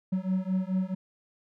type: beating tone pair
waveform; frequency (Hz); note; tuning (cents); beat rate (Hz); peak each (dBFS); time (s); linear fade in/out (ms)
triangle; 185 / 189.6; F#3 / F#3; 0 / +43; 4.6; -27; 0.12-0.95; 10
effects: none